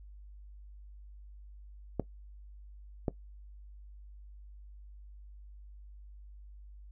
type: clicks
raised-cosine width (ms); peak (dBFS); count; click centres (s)
2; -16; 2; 1.997 / 3.082
effects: noise-tail reverb RT60 0.1 s tail -18 dB re dry + added 50 Hz sine -48 dBFS peak until 6.91 s